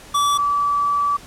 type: tone pair in turn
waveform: square / sine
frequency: 1153 / 1153 Hz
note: D6 / D6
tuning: -32 / -32 cents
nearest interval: unison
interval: 0 cents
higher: neither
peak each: -16 / -16 dBFS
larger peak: neither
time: 0.14-0.38 / 0.38-1.17 s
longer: second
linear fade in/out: 10 ms
effects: pink hiss -42 dBFS RMS until 1.26 s + low-pass 11000 Hz 12 dB/octave